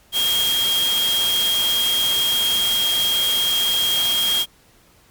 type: tone in noise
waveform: sine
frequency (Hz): 3242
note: G#7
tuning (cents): -42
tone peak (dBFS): -17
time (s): 0.12-4.46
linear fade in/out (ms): 50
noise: white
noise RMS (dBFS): -25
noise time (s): 0.12-4.46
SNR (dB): +5
effects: pink hiss -54 dBFS RMS until 5.1 s + MP3 96 kbps